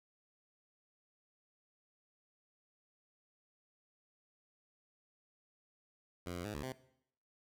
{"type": "tone with pitch steps", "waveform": "10% pulse", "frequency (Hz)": [88.2, 87.7, 105.1, 72.6, 130], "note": ["F2", "F2", "G#2", "D2", "C3"], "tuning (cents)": [18, 8, 21, -19, -11], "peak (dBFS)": -32, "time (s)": [6.26, 6.725], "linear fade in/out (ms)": 5, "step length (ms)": 93, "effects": ["noise-tail reverb RT60 0.7 s tail -18 dB re dry"]}